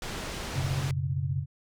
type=low-pass noise; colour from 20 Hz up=pink; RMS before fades=-36 dBFS; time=0.02-0.91 s; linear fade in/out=2 ms; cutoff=7300 Hz; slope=12 dB/octave
type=chord; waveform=sine; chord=F# suspended fourth; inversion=none; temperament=equal; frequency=92.5 / 123.47 / 138.59 Hz; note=F#2 / B2 / C#3; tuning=0 / 0 / 0 cents; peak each=-32 / -34 / -29 dBFS; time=0.52-1.46 s; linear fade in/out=50 ms
effects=none